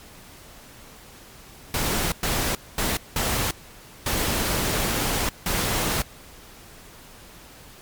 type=noise bursts at uneven times; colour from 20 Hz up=pink; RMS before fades=-24 dBFS; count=6; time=1.74-2.12 / 2.23-2.55 / 2.78-2.97 / 3.16-3.51 / 4.06-5.29 / 5.46-6.02 s; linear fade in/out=2 ms; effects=pink hiss -46 dBFS RMS until 7.81 s + MP3 96 kbps